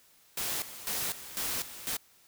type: noise with tremolo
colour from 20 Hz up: white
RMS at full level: -33 dBFS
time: 0.37-1.97 s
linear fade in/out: 5 ms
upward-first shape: square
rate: 2 Hz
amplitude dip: 75%
effects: white hiss -62 dBFS RMS until 2.27 s